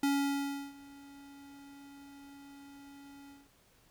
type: tone with ADSR envelope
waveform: square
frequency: 280.2 Hz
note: C#4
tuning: 19 cents sharp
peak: -27 dBFS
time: 0.03-3.5 s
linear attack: 4 ms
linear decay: 690 ms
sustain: -24 dB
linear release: 210 ms
effects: pink hiss -66 dBFS RMS until 3.9 s